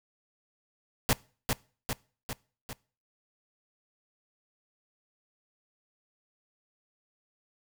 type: noise with echo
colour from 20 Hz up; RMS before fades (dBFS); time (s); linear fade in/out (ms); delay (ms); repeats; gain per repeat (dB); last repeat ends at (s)
pink; -24; 1.09-1.13; 0; 400; 4; -4; 2.73
effects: noise-tail reverb RT60 0.4 s tail -23 dB re dry